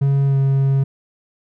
triangle tone with pitch glide, 138.59 to 136.37 Hz, C#3 to C#3, 0 to -28 cents, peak -11 dBFS, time 0.01-0.84 s, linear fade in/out 10 ms, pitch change -28 cents, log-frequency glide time 0.26-0.37 s, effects none

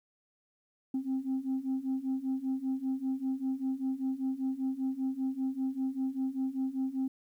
sine beating tone pair, 261.3 / 266.4 Hz, C4 / C4, -2 / +31 cents, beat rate 5.1 Hz, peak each -33 / -31 dBFS, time 0.94-7.08 s, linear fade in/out 5 ms, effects tanh soft clip ceiling -26 dBFS + 11-bit

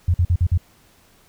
sine tone bursts, 87.31 Hz, F2, in tune, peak -13 dBFS, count 5, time 0.08-0.577 s, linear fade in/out 5 ms, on 61 ms, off 48 ms, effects pink hiss -55 dBFS RMS until 1.28 s

